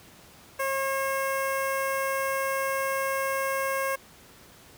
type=tone with notch filter; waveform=15% pulse; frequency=540 Hz; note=C#5; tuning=45 cents flat; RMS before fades=-28 dBFS; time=0.59-3.96 s; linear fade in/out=10 ms; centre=4500 Hz; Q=1.2; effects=pink hiss -52 dBFS RMS until 4.77 s + high-pass 60 Hz 12 dB/octave